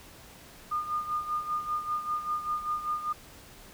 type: tone with tremolo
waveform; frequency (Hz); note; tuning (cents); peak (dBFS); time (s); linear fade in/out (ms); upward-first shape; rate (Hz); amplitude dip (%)
sine; 1217; D#6; -39; -26; 0.71-3.13; 10; sine; 5.1; 70
effects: pink hiss -51 dBFS RMS until 3.73 s